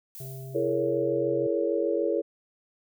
violet noise with exponential decay, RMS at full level -41 dBFS, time 0.15-1.3 s, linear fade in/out 0 ms, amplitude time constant 250 ms
harmonic tone, 132.8 Hz, C3, 26 cents sharp, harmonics 1 / 3 / 5, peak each -37 / -46 / -49 dBFS, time 0.2-1.47 s, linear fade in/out 5 ms
sine chord, A# half-diminished seventh, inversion second, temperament just, 335.6 / 419.5 / 466.2 / 559.4 Hz, E4 / G#4 / A#4 / C#5, +31 / +17 / 0 / +16 cents, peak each -29 dBFS, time 0.54-2.22 s, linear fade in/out 20 ms
effects none

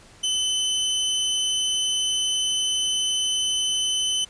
sawtooth tone, 3036 Hz, F#7, 44 cents sharp, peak -18 dBFS, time 0.23-4.25 s, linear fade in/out 10 ms, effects pink hiss -50 dBFS RMS until 4.29 s + resampled to 22050 Hz

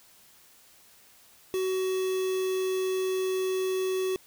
triangle tone with quantisation, 375.4 Hz, F#4, 25 cents sharp, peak -24 dBFS, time 1.54-4.16 s, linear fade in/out 0 ms, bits 6, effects white hiss -57 dBFS RMS until 4.26 s

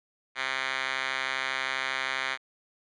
5% pulse tone with band-pass filter, 132.5 Hz, C3, 22 cents sharp, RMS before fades -31 dBFS, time 0.35-2.38 s, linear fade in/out 50 ms, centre 2400 Hz, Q 3.9, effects resampled to 22050 Hz

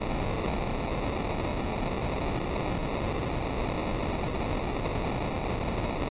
pink noise with sample-and-hold, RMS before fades -30 dBFS, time 0-6.09 s, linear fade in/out 10 ms, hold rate 1575 Hz, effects resampled to 8000 Hz

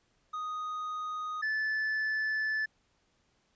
triangle tone pair in turn, 1244.5 / 1742.8 Hz, D#6 / A6, 0 / -17 cents, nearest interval tritone, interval 583 cents, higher second, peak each -32 / -27 dBFS, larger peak second, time 0.33-1.42 / 1.42-2.66 s, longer second, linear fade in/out 10 ms, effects pink hiss -72 dBFS RMS until 3.55 s + resampled to 16000 Hz

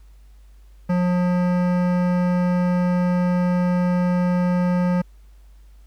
sine tone with hard clipping, 178.8 Hz, F3, 41 cents sharp, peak -19 dBFS, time 0.89-5.02 s, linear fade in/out 10 ms, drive 16 dB, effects added 50 Hz sine -44 dBFS peak until 5.86 s + pink hiss -63 dBFS RMS until 5.86 s

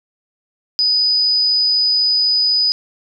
sine tone, 4978 Hz, D#8, in tune, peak -12 dBFS, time 0.79-2.72 s, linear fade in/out 0 ms, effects none

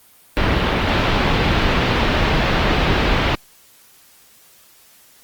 pink low-pass noise, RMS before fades -17 dBFS, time 0.37-3.35 s, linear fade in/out 0 ms, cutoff 3700 Hz, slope 24 dB/octave, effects white hiss -50 dBFS RMS until 5.23 s + Opus 32 kbps

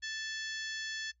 harmonic tone with a mistuned harmonic, 880 Hz, A5, in tune, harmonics 2 / 3 / 4 / 5 / 6 / 7 / 8, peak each -39 / -51 / -44 / -47 / -48 / -49 / -54 dBFS, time 0.02-1.12 s, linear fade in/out 20 ms, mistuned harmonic 4, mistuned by -67 cents, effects noise-tail reverb RT60 0.1 s tail -18 dB re dry + added 60 Hz sine -69 dBFS peak until 1.2 s

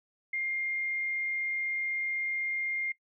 sine tone, 2116 Hz, C7, 19 cents sharp, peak -30 dBFS, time 0.33-2.92 s, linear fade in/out 5 ms, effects noise-tail reverb RT60 0.1 s tail -18 dB re dry

